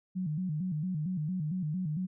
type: tone with vibrato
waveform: sine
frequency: 167.6 Hz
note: E3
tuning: 29 cents sharp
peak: -30 dBFS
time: 0.15-2.07 s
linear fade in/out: 20 ms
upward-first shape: square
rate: 4.4 Hz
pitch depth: 170 cents each way
effects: none